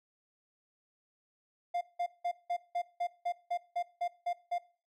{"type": "tone bursts", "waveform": "triangle", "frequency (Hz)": 701, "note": "F5", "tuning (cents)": 6, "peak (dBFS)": -28, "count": 12, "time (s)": [1.74, 4.584], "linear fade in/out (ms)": 10, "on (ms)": 72, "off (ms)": 180, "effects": ["noise-tail reverb RT60 0.4 s tail -19 dB re dry"]}